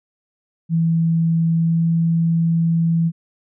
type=tone with pitch glide; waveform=sine; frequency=164.81 to 165.86 Hz; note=E3 to E3; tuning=0 to +11 cents; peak=-14 dBFS; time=0.69-3.12 s; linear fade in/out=50 ms; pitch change=+11 cents; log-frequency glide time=1.53-1.85 s; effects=none